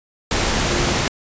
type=tone in noise; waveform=sine; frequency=349.2 Hz; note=F4; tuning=in tune; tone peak=-28 dBFS; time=0.64-0.94 s; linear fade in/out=2 ms; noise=pink; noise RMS=-19 dBFS; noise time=0.31-1.08 s; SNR=-12 dB; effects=resampled to 16000 Hz